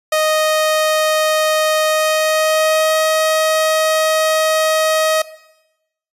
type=tone with pitch glide; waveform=sawtooth; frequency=622.3 to 630.3 Hz; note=D#5 to D#5; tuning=0 to +22 cents; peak=-9 dBFS; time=0.12-5.22 s; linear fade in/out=5 ms; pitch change=+22 cents; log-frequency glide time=1.84-2.97 s; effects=noise-tail reverb RT60 0.9 s tail -17 dB re dry + resampled to 32000 Hz